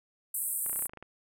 pink band-pass noise, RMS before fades -33 dBFS, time 0.34-0.87 s, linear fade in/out 5 ms, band 8200 to 15000 Hz, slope 96 dB/octave
clicks, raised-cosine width 0.5 ms, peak -30 dBFS, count 11, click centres 0.663 / 0.696 / 0.73 / 0.76 / 0.792 / 0.824 / 0.857 / 0.895 / 0.935 / 0.973 / 1.026 s
effects none

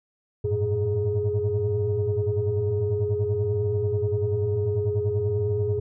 sine tone cluster, 95.3 / 106.1 / 115.8 / 416.5 Hz, G2 / G#2 / A#2 / G#4, -48 / +38 / -11 / +5 cents, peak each -27 / -26 / -31 / -24 dBFS, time 0.44-5.8 s, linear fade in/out 10 ms, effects tanh soft clip ceiling -15 dBFS

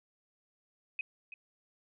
sine tone with echo, 2525 Hz, D#7, 25 cents sharp, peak -32 dBFS, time 0.99-1.01 s, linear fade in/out 2 ms, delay 330 ms, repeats 1, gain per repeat -12 dB, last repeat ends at 1.34 s, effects none

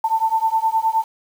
sine beating tone pair, 887 / 896.6 Hz, A5 / A5, +14 / +32 cents, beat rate 9.6 Hz, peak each -19 dBFS, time 0.04-1.04 s, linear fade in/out 5 ms, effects 7-bit

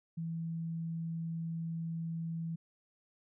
sine tone, 164.81 Hz, E3, in tune, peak -35 dBFS, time 0.17-2.56 s, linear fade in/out 10 ms, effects none

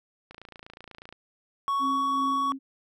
click train, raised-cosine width 0.3 ms, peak -28 dBFS, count 24, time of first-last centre 0.31-1.126 s, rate 28.2 Hz
triangle tone with pitch glide, 1112 to 1119.7 Hz, C#6 to C#6, +5 to +17 cents, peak -22 dBFS, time 1.68-2.52 s, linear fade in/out 0 ms, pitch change +12 cents, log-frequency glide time 1.78-1.85 s
sine tone with tremolo, 269.2 Hz, C4, 49 cents sharp, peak -29 dBFS, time 1.79-2.59 s, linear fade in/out 50 ms, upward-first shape sine, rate 2.7 Hz, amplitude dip 50%
effects none

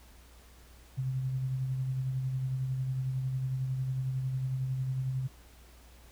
sine tone with tremolo, 130.81 Hz, C3, in tune, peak -28 dBFS, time 0.97-5.28 s, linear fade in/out 20 ms, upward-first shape sine, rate 11 Hz, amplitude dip 35%, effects added 60 Hz sine -54 dBFS peak until 6.11 s + pink hiss -59 dBFS RMS until 6.11 s

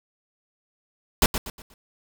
pink noise with echo, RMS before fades -17 dBFS, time 1.22-1.26 s, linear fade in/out 2 ms, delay 120 ms, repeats 4, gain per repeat -9 dB, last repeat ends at 1.74 s, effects none

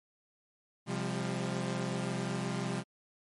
sawtooth chord, C suspended fourth, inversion none, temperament equal with one note detuned, 130.81 / 174.61 / 200.1 Hz, C3 / F3 / G3, 0 / 0 / +36 cents, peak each -33 dBFS, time 0.86-2.84 s, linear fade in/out 50 ms, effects MP3 48 kbps

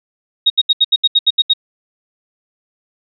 sine tone bursts, 3758 Hz, A#7, 13 cents sharp, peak -7 dBFS, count 10, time 0.46-1.536 s, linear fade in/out 10 ms, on 41 ms, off 74 ms, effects none

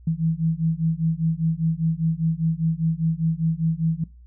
sine beating tone pair, 159.7 / 164.7 Hz, D#3 / E3, +45 / -1 cents, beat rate 5 Hz, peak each -23 / -23 dBFS, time 0.07-4.04 s, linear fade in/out 5 ms, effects noise-tail reverb RT60 0.3 s tail -21 dB re dry + added 60 Hz sine -44 dBFS peak until 4.26 s

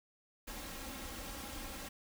pink noise with comb filter, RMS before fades -45 dBFS, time 0.47-1.89 s, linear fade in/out 10 ms, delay 3.7 ms, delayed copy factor +0.7, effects none

